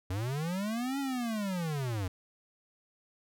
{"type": "linear two-way sweep", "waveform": "square", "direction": "up then down", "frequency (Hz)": [87.7, 281.2, 87.7], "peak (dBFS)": -32, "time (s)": [0.1, 2.08], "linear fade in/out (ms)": 5, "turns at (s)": 0.99, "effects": []}